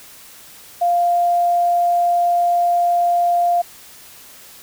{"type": "tone", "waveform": "sine", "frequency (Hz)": 698, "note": "F5", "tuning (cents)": -1, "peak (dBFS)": -13, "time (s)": [0.81, 3.62], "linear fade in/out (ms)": 10, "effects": ["white hiss -42 dBFS RMS until 4.62 s"]}